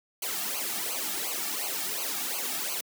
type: noise with flanger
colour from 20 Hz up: white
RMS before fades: -32 dBFS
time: 0.22-2.81 s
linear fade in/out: 5 ms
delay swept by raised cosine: 0.55 to 2.05 ms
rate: 2.8 Hz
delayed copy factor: -1
effects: high-pass 200 Hz 12 dB/octave